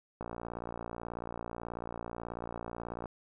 click train, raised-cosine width 1 ms, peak -25 dBFS, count 167, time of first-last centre 0.21-3.057 s, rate 58.3 Hz, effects none

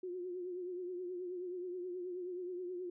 sine tone with vibrato, 360.2 Hz, F#4, 46 cents flat, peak -39 dBFS, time 0.03-2.9 s, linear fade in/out 5 ms, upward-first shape triangle, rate 9.4 Hz, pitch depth 65 cents each way, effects none

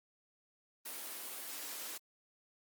white high-pass noise, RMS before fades -44 dBFS, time 0.85-1.98 s, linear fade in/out 10 ms, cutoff 240 Hz, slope 24 dB/octave, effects Opus 24 kbps

